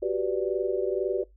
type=chord; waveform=sine; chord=G major seventh; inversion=third; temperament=equal; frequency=370 / 392 / 493.9 / 587.3 Hz; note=F#4 / G4 / B4 / D5; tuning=0 / 0 / 0 / 0 cents; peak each=-29 / -29 / -31 / -32 dBFS; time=0.02-1.24 s; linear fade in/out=10 ms; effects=noise-tail reverb RT60 0.2 s tail -24 dB re dry + added 50 Hz sine -53 dBFS peak until 1.36 s